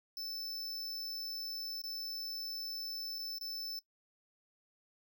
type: tone with dropouts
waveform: square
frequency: 5280 Hz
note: E8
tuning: 2 cents sharp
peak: -40 dBFS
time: 0.17-3.79 s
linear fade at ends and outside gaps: 1 ms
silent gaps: 1.817-1.838 / 3.186-3.19 / 3.384-3.411 s
effects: noise-tail reverb RT60 0.1 s tail -17 dB re dry